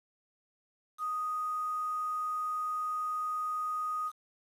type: tone with quantisation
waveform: sine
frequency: 1244.5 Hz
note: D#6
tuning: in tune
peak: -31 dBFS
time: 0.98-4.12 s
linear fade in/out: 50 ms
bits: 9
effects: resampled to 32000 Hz